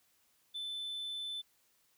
sine tone, 3520 Hz, A7, in tune, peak -35 dBFS, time 0.54-1.42 s, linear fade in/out 20 ms, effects tanh soft clip ceiling -37 dBFS + white hiss -72 dBFS RMS until 1.97 s

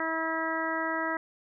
harmonic tone, 323.3 Hz, E4, 34 cents flat, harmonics 1 / 2 / 3 / 4 / 5 / 6, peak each -35 / -35 / -35 / -35 / -35 / -35 dBFS, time 0-1.17 s, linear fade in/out 2 ms, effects none

